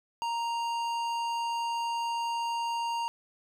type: tone with tanh clipping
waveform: sine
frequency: 932.3 Hz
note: A#5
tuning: in tune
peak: -31 dBFS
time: 0.22-3.08 s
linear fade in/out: 0 ms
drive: 15 dB
effects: none